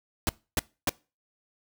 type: noise bursts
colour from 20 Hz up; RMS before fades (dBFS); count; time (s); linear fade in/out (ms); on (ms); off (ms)
pink; -25; 3; 0.27-0.893; 0; 21; 280
effects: noise-tail reverb RT60 0.3 s tail -23 dB re dry